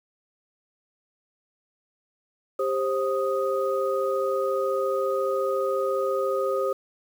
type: tone cluster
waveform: sine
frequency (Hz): 395.7 / 530 / 1246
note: G4 / C5 / D#6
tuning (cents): +16 / +22 / +2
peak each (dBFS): -27 / -25 / -30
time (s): 2.59-6.73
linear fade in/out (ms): 5
effects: 8-bit